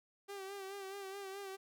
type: tone with vibrato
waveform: sawtooth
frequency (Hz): 392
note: G4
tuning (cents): 0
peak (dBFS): -40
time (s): 0.28-1.57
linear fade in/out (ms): 20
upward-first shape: sine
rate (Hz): 4.7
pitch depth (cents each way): 48
effects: none